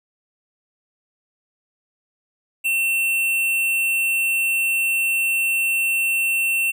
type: tone with hard clipping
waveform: triangle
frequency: 2700 Hz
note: E7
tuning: 41 cents sharp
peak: -19 dBFS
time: 2.64-6.72 s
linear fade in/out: 20 ms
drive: 18 dB
effects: none